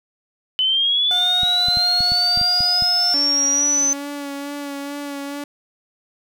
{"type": "linear sweep", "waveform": "sine", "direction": "up", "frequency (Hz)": [3010, 6130], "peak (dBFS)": -15, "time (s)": [0.59, 3.93], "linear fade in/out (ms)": 0}
{"type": "tone with pitch glide", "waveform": "30% pulse", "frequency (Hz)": [721, 714.4], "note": ["F#5", "F5"], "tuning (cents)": [-45, 39], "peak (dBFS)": -23, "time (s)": [1.11, 3.14], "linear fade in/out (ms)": 0, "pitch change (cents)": -16, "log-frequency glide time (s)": [1.44, 1.66]}
{"type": "clicks", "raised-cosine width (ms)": 5, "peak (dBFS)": -18, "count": 9, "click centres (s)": [1.433, 1.685, 1.772, 2.006, 2.12, 2.374, 2.414, 2.606, 2.823]}
{"type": "tone with vibrato", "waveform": "sawtooth", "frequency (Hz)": 284, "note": "C#4", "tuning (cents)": 42, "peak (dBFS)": -23, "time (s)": [3.14, 5.44], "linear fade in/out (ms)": 2, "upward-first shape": "sine", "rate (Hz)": 2.3, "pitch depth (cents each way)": 24}
{"effects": []}